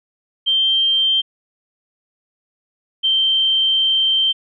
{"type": "tone pair in turn", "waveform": "sine", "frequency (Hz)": [3151, 3131], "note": ["G7", "G7"], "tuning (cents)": [8, -3], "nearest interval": "unison", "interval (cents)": 11, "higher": "first", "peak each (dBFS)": -13, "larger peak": "neither", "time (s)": [[0.46, 1.22], [3.03, 4.33]], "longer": "second", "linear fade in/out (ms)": 20, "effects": []}